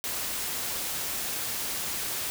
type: noise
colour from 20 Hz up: white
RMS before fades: -32 dBFS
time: 0.04-2.3 s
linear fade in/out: 0 ms
effects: none